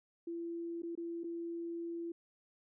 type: tone with dropouts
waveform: sine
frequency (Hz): 337.9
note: E4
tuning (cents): +43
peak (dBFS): -38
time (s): 0.27-2.12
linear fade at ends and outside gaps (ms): 5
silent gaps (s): 0.821-0.832 / 0.953-0.975 / 1.235-1.241
effects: none